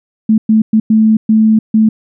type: tone bursts at uneven times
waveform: sine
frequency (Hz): 218.8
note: A3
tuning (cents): -9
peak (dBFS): -5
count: 6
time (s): 0.29-0.38 / 0.49-0.62 / 0.73-0.8 / 0.9-1.17 / 1.29-1.59 / 1.74-1.89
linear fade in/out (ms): 5
effects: none